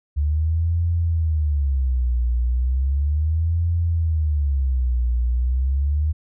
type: tone with vibrato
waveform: sine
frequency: 71.4 Hz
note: D2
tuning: 48 cents flat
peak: -17 dBFS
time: 0.16-6.13 s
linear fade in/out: 20 ms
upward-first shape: sine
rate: 0.35 Hz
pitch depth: 300 cents each way
effects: none